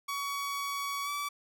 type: tone with pitch glide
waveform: sawtooth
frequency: 1127 to 1151.3 Hz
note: C#6 to D6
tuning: +28 to -35 cents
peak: -29 dBFS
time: 0.08-1.29 s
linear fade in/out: 10 ms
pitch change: +37 cents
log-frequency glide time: 1.04-1.09 s
effects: none